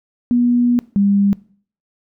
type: tone pair in turn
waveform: sine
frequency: 242.4 / 200.2 Hz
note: B3 / G3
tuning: -32 / +37 cents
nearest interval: minor third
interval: 331 cents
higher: first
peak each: -11 dBFS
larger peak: neither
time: 0.31-0.79 / 0.96-1.33 s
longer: first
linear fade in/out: 0 ms
effects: noise-tail reverb RT60 0.5 s tail -21 dB re dry